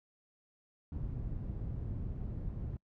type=low-pass noise; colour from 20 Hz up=white; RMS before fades=-39 dBFS; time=0.92-2.77 s; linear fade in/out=2 ms; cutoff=110 Hz; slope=12 dB/octave; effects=noise-tail reverb RT60 0.1 s tail -26 dB re dry